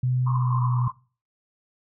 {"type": "tone with pitch glide", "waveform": "sine", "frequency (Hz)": [126.4, 123.58], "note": ["B2", "B2"], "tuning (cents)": [41, 2], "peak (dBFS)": -20, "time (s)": [0.03, 0.88], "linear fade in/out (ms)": 5, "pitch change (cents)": -39, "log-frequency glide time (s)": [0.33, 0.63]}
{"type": "band-pass noise", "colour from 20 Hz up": "pink", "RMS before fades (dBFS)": -33, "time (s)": [0.26, 0.92], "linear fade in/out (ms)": 10, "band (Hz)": [1000, 1100], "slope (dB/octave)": 96}
{"effects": ["noise-tail reverb RT60 0.4 s tail -22 dB re dry"]}